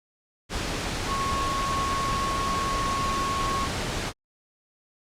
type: tone in noise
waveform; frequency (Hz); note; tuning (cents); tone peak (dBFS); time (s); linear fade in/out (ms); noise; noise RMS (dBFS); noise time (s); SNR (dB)
sine; 1097; C#6; -18; -26; 1.07-3.69; 50; pink; -29; 0.49-4.13; 0
effects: low-pass 7000 Hz 12 dB/octave + Opus 48 kbps